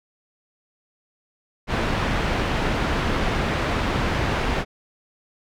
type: low-pass noise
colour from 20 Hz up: pink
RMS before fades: -23 dBFS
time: 1.67-4.65 s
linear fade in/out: 50 ms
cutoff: 2700 Hz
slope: 12 dB/octave
effects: none